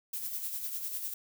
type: noise with tremolo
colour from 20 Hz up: violet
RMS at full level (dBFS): -35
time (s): 0.13-1.14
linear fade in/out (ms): 5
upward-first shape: sine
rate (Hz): 10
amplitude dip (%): 50
effects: none